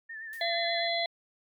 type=tone with vibrato; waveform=sine; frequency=1785 Hz; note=A6; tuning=24 cents sharp; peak=-38 dBFS; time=0.09-0.88 s; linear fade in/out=10 ms; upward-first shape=triangle; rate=8.3 Hz; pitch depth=69 cents each way
type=noise with exponential decay; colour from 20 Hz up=blue; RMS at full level=-46 dBFS; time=0.33-0.57 s; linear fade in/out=1 ms; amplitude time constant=51 ms
type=harmonic tone; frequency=680 Hz; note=F5; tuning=46 cents flat; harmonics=1 / 3 / 5 / 6; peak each=-30 / -33 / -35 / -33 dBFS; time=0.41-1.06 s; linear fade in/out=2 ms
effects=MP3 96 kbps